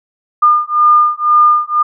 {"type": "beating tone pair", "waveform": "sine", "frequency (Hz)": [1209, 1211], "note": ["D6", "D#6"], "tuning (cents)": [50, -47], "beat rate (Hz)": 2, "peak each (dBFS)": -10, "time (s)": [0.42, 1.83], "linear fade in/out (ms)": 10, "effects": []}